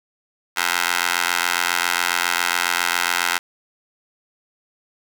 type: tone with high-pass filter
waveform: 15% pulse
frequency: 87.31 Hz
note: F2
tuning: in tune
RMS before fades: -21 dBFS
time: 0.56-3.39 s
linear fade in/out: 20 ms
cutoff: 1400 Hz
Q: 1.2
effects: none